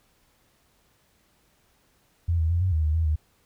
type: tone with pitch steps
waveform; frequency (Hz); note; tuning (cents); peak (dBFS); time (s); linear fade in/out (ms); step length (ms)
sine; 84.9 / 80.5 / 85.8 / 92.9 / 78.8 / 76.7 / 81.4 / 76.8; F2 / E2 / F2 / F#2 / D#2 / D#2 / E2 / D#2; -48 / -41 / -30 / +7 / +23 / -24 / -21 / -22; -20; 2.28-3.16; 10; 110
effects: pink hiss -65 dBFS RMS until 3.45 s